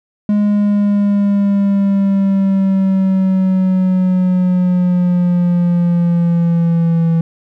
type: linear sweep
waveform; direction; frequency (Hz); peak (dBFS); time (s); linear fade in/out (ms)
triangle; down; 207.7 to 164.81; -8; 0.29-7.21; 2
effects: none